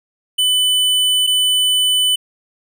square tone pair in turn, 3000 / 3000 Hz, F#7 / F#7, +23 / +23 cents, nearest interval unison, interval 0 cents, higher neither, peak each -13 dBFS, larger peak neither, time 0.38-1.27 / 1.27-2.16 s, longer neither, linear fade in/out 10 ms, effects none

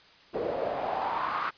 pink noise with band-pass filter sweep, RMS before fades -31 dBFS, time 0.33-1.51 s, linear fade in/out 20 ms, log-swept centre 450 to 1300 Hz, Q 4.3, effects white hiss -56 dBFS RMS until 1.57 s + resampled to 11025 Hz

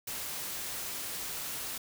white noise, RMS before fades -38 dBFS, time 0.07-1.78 s, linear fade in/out 5 ms, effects none

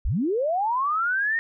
sine linear sweep, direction up, 30.17 to 1864.7 Hz, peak -21 dBFS, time 0.05-1.39 s, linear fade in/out 0 ms, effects none

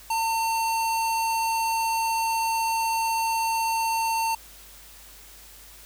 square tone with low-pass filter, 904 Hz, A5, 47 cents sharp, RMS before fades -25 dBFS, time 0.1-4.35 s, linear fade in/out 5 ms, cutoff 12000 Hz, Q 1.3, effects added 50 Hz sine -52 dBFS peak until 5.85 s + white hiss -48 dBFS RMS until 5.85 s

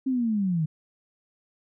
sine linear sweep, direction down, 269.6 to 150 Hz, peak -22 dBFS, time 0.06-0.66 s, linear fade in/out 10 ms, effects none

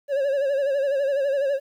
triangle tone with vibrato, 554.4 Hz, C#5, in tune, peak -18 dBFS, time 0.08-1.6 s, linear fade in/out 50 ms, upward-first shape sine, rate 12 Hz, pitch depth 73 cents each way, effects 10-bit

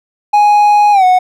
triangle tone with pitch glide, 830.6 to 735.7 Hz, G#5 to F#5, 0 to -10 cents, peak -3 dBFS, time 0.33-1.19 s, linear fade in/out 10 ms, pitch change -210 cents, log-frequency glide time 0.92-1.04 s, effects none

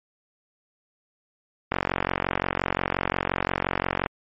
click train, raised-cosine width 0.5 ms, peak -7 dBFS, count 108, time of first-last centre 1.72-4.061 s, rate 45.7 Hz, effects MP3 32 kbps

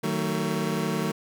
25% pulse chord, D# diminished, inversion none, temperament just, 155.56 / 186.68 / 224 Hz, D#3 / F#3 / A3, 0 / +16 / +31 cents, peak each -26 dBFS, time 0.03-1.12 s, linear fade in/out 10 ms, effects none

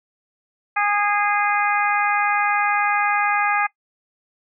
harmonic tone with a mistuned harmonic, 410.9 Hz, G#4, 18 cents flat, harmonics 2 / 3 / 4 / 5 / 6, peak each -21 / -23 / -24 / -25 / -26 dBFS, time 0.76-3.67 s, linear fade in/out 10 ms, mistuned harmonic 5, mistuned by +17 cents, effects noise-tail reverb RT60 0.1 s tail -21 dB re dry

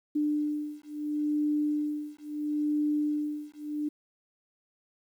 sine beating tone pair, 297.8 / 298.54 Hz, D4 / D4, +24 / +29 cents, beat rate 0.74 Hz, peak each -30 dBFS, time 0.15-3.89 s, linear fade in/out 10 ms, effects 10-bit

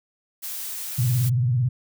blue noise, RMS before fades -32 dBFS, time 0.42-1.3 s, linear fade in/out 20 ms
sine tone with vibrato, 123.47 Hz, B2, in tune, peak -18 dBFS, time 0.98-1.69 s, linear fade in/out 10 ms, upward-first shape sine, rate 18 Hz, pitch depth 140 cents each way
effects none

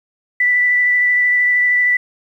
sine tone with vibrato, 1975.5 Hz, B6, in tune, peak -11 dBFS, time 0.4-1.97 s, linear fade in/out 5 ms, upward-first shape sine, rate 13 Hz, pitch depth 11 cents each way, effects 8-bit

